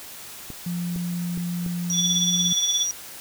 clicks, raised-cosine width 3 ms, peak -23 dBFS, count 4, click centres 0.503 / 0.961 / 1.375 / 1.663 s
sine tone with pitch glide, 174.7 to 176.73 Hz, F3 to F3, +1 to +21 cents, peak -25 dBFS, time 0.66-2.53 s, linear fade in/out 5 ms, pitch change +20 cents, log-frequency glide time 1.98-2.1 s
sine tone, 5760 Hz, F#8, 47 cents flat, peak -23 dBFS, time 1.9-2.91 s, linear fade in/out 0 ms
sine tone with tremolo, 3448 Hz, A7, 36 cents flat, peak -19 dBFS, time 1.92-2.87 s, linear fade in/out 50 ms, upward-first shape sine, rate 17 Hz, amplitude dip 70%
effects white hiss -40 dBFS RMS until 3.2 s

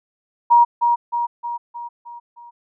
sine tone with echo, 949 Hz, A#5, 31 cents sharp, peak -8 dBFS, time 0.5-0.65 s, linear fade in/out 20 ms, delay 310 ms, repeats 6, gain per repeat -5 dB, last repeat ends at 2.51 s, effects none

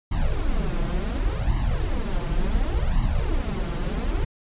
brown noise with flanger, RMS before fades -23 dBFS, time 0.11-4.25 s, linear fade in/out 10 ms, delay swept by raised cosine 1 to 5.9 ms, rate 0.69 Hz, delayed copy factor +1, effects resampled to 8000 Hz

